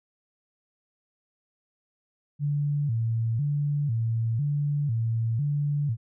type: tone with vibrato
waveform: sine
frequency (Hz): 128.7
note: C3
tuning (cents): -28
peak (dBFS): -23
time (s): 2.39-5.97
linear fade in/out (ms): 50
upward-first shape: square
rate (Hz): 1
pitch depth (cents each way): 210
effects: none